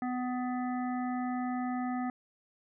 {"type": "harmonic tone", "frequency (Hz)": 250, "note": "B3", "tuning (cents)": 21, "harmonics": [1, 3, 5, 7, 8], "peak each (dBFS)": [-32, -37, -43, -49, -50], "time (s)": [0.02, 2.1], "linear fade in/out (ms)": 2, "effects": []}